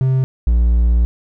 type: tone pair in turn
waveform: triangle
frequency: 131.1 / 58.5 Hz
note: C3 / A#1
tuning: +4 / +7 cents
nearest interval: octave + major second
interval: 1397 cents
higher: first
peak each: -10 / -8 dBFS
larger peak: second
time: 0.01-0.24 / 0.47-1.05 s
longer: second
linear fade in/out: 0 ms
effects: none